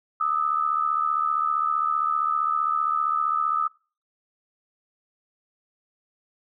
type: tone pair together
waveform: sine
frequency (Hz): 1221 / 1296.3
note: D#6 / E6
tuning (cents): -33 / -29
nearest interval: minor second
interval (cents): 104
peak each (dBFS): -24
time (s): 0.2-3.68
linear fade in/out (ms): 10
effects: noise-tail reverb RT60 0.4 s tail -24 dB re dry